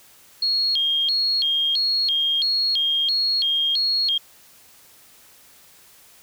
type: tone with vibrato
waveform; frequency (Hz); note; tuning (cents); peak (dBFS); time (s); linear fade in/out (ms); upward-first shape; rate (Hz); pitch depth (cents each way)
sine; 3729; A#7; 0; -18; 0.42-4.18; 5; square; 1.5; 250
effects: white hiss -51 dBFS RMS until 6.22 s